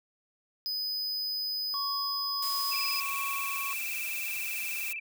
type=tone; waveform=square; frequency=5000 Hz; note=D#8; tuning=8 cents sharp; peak=-31 dBFS; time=0.66-3 s; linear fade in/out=0 ms
type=tone with tremolo; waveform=triangle; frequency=1108.7 Hz; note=C#6; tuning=in tune; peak=-32 dBFS; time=1.74-3.73 s; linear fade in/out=0 ms; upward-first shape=sine; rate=1.5 Hz; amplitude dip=30%
type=noise; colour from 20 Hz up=blue; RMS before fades=-37 dBFS; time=2.42-4.93 s; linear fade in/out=5 ms
type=tone with vibrato; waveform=sine; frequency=2489 Hz; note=D#7; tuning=in tune; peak=-34 dBFS; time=2.71-5 s; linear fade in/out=10 ms; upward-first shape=square; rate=20 Hz; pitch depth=92 cents each way
effects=none